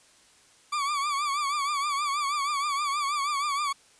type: tone with vibrato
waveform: 40% pulse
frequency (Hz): 1151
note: D6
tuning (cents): -35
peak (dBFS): -25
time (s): 0.72-3.73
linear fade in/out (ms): 10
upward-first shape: triangle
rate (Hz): 6.3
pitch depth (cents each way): 98
effects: white hiss -58 dBFS RMS until 3.99 s + resampled to 22050 Hz

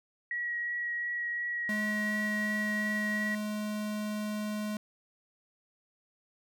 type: tone with vibrato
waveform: sine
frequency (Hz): 1912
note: A#6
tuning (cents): +43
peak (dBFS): -31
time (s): 0.31-3.35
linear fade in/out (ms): 2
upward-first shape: triangle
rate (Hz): 2.8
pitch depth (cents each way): 12
type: tone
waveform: square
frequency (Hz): 211.2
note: G#3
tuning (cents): +29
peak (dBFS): -33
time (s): 1.69-4.77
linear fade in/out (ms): 2
effects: none

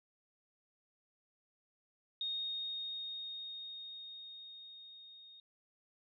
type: tone with level ramp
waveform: sine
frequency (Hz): 3713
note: A#7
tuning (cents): -8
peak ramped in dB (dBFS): -35 to -54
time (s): 2.21-5.4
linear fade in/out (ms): 2
effects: none

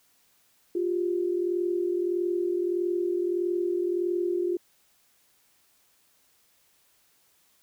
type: tone pair together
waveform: sine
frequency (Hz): 351.3 / 392.9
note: F4 / G4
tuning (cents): +10 / +4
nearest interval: major second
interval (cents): 194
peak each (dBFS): -25 / -31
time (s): 0.75-4.57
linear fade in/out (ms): 5
effects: white hiss -65 dBFS RMS until 7.62 s

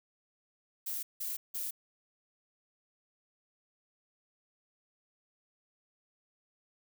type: noise bursts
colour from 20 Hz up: violet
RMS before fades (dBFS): -37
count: 3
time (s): 0.86-1.71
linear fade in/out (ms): 10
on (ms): 170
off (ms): 170
effects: none

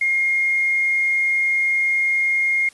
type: tone with quantisation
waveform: sine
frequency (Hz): 2135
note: C7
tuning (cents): +34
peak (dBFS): -16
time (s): 0.01-2.69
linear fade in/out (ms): 5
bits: 7
effects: white hiss -50 dBFS RMS until 2.73 s + resampled to 24000 Hz

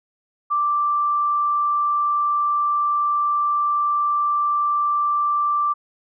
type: tone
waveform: sine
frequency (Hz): 1174.7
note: D6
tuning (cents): 0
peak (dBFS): -17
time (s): 0.5-5.74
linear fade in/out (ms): 20
effects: none

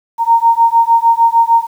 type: beating tone pair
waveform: sine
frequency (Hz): 920 / 926.6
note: A#5 / A#5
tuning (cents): -23 / -11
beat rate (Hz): 6.6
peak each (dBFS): -10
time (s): 0.18-1.67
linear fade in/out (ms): 50
effects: 7-bit

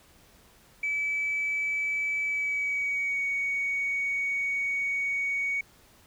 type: tone with pitch glide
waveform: sine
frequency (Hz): 2300 to 2238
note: D7 to C#7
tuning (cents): -37 to +16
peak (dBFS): -25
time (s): 0.83-5.61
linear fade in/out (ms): 5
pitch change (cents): -47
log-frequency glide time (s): 2.24-3.23
effects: tanh soft clip ceiling -22 dBFS + pink hiss -58 dBFS RMS until 6.06 s

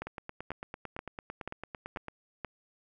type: two click trains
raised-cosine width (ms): 0.5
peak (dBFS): -24 / -21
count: 19 / 6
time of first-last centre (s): 0.07-2.083 / 0.02-2.447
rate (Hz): 8.94 / 2.06
effects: none

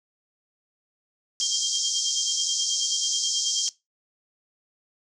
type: band-pass noise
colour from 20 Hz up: pink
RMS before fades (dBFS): -27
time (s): 1.4-3.69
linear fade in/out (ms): 0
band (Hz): 5000 to 6800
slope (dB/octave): 48
type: tone with tremolo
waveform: sine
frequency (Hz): 3200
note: G7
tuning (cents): +35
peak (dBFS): -24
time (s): 1.41-3.68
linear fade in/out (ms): 0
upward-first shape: sine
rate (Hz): 9.3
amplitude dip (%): 80
effects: noise-tail reverb RT60 0.2 s tail -20 dB re dry

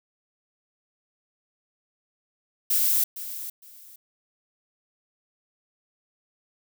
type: noise with echo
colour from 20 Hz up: violet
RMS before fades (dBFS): -22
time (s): 2.7-3.04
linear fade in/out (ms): 5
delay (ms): 460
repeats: 2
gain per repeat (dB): -13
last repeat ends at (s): 3.96
effects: none

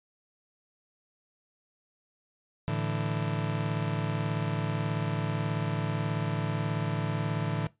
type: chord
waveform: 40% pulse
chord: A suspended fourth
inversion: none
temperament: just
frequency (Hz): 110 / 146.67 / 165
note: A2 / D3 / E3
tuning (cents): 0 / -2 / +2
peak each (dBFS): -32 / -31 / -33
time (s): 2.68-7.67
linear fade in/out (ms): 0
effects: noise-tail reverb RT60 0.2 s tail -20 dB re dry + resampled to 8000 Hz

